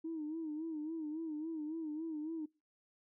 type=tone with vibrato; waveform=sine; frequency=314 Hz; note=D#4; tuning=16 cents sharp; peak=-37 dBFS; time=0.04-2.46 s; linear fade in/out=10 ms; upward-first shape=sine; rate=3.6 Hz; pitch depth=86 cents each way; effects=noise-tail reverb RT60 0.3 s tail -25 dB re dry + tanh soft clip ceiling -33 dBFS